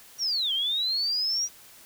sine linear two-way sweep, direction down then up, 5820 to 3078 to 5820 Hz, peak -24 dBFS, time 0.18-1.49 s, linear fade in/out 50 ms, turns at 0.53 s, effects white hiss -51 dBFS RMS until 1.85 s

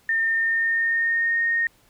sine tone with pitch glide, 1812 to 1850.1 Hz, A#6 to A#6, -50 to -14 cents, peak -19 dBFS, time 0.09-1.67 s, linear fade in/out 2 ms, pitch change +36 cents, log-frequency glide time 0.24-1.41 s, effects pink hiss -59 dBFS RMS until 1.89 s

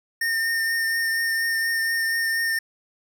square tone with vibrato, 1821 Hz, A#6, 41 cents flat, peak -22 dBFS, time 0.21-2.59 s, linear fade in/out 5 ms, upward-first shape triangle, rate 4.2 Hz, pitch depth 18 cents each way, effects none

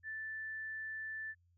sine tone, 1760 Hz, A6, in tune, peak -40 dBFS, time 0.03-1.35 s, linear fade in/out 50 ms, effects added 87 Hz sine -68 dBFS peak until 1.57 s

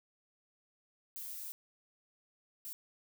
violet noise bursts at uneven times, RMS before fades -44 dBFS, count 2, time 1.16-1.52 / 2.65-2.73 s, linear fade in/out 0 ms, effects none

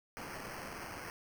white noise with sample-and-hold, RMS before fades -45 dBFS, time 0.17-1.1 s, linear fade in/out 0 ms, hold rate 3675 Hz, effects none

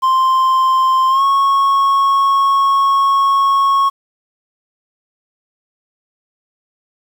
triangle tone with pitch glide, 1046.5 to 1099.8 Hz, C6 to C#6, 0 to -14 cents, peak -8 dBFS, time 0.02-3.9 s, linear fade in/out 20 ms, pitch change +86 cents, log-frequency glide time 1.09-1.23 s, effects 7-bit

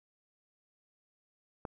click, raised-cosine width 1 ms, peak -24 dBFS, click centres 1.652 s, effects 11-bit

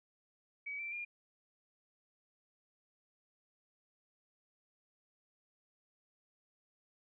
sine tone with pitch steps, 2273 / 2342 / 2410 Hz, C#7 / D7 / D7, +43 / -5 / +44 cents, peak -39 dBFS, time 0.66-1.05 s, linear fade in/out 10 ms, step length 130 ms, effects none

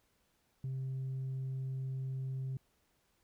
triangle tone with tanh clipping, 132.1 Hz, C3, 17 cents sharp, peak -36 dBFS, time 0.64-2.57 s, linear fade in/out 2 ms, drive 6 dB, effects pink hiss -75 dBFS RMS until 3.23 s

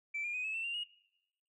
sine tone with pitch steps, 2328 / 2411 / 2498 / 2588 / 2680 / 2776 / 2876 Hz, D7 / D7 / D#7 / E7 / E7 / F7 / F#7, -16 / +45 / +6 / -32 / +28 / -11 / -50 cents, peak -34 dBFS, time 0.14-0.84 s, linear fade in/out 10 ms, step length 100 ms, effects noise-tail reverb RT60 0.9 s tail -22 dB re dry + tanh soft clip ceiling -31 dBFS

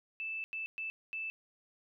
sine tone bursts at uneven times, 2637 Hz, E7, in tune, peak -36 dBFS, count 4, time 0.2-0.44 / 0.53-0.66 / 0.78-0.9 / 1.13-1.3 s, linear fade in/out 0 ms, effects none

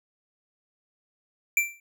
square tone with exponential decay, 2349 Hz, D7, in tune, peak -17 dBFS, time 1.57-1.8 s, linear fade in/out 2 ms, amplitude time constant 48 ms, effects none

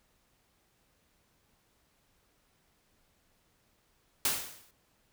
white noise with exponential decay, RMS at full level -26 dBFS, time 4.25-4.71 s, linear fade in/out 2 ms, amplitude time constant 100 ms, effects pink hiss -71 dBFS RMS until 5.12 s

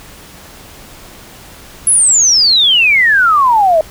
sine exponential sweep, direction down, 11000 to 614 Hz, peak -6 dBFS, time 1.87-3.81 s, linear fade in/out 2 ms, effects pink hiss -36 dBFS RMS until 3.9 s

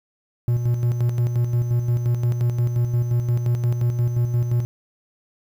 triangle tone with tremolo, 120.1 Hz, B2, 48 cents flat, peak -14 dBFS, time 0.48-4.65 s, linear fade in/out 0 ms, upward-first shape square, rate 5.7 Hz, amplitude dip 50%, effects 8-bit

